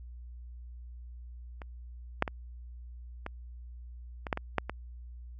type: clicks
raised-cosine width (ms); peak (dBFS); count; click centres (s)
0.5; -28 / -9 / -19 / -21 / -21 / -12 / -19 / -11 / -19; 9; 1.618 / 2.224 / 2.278 / 3.264 / 4.268 / 4.328 / 4.374 / 4.583 / 4.696
effects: added 60 Hz sine -43 dBFS peak until 5.39 s